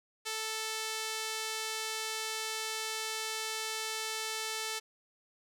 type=tone with band-pass filter; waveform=sawtooth; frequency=440 Hz; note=A4; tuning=in tune; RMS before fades=-37 dBFS; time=0.25-4.8 s; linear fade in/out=20 ms; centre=5500 Hz; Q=0.65; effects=none